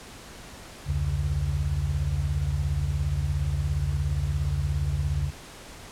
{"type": "tone cluster", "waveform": "sine", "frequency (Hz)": [68.1, 85.2, 140.7], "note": ["C#2", "F2", "C#3"], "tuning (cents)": [-30, -42, 26], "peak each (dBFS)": -28, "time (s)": [0.85, 5.32], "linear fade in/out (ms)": 50, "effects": ["pink hiss -44 dBFS RMS until 5.91 s", "low-pass 10000 Hz 12 dB/octave"]}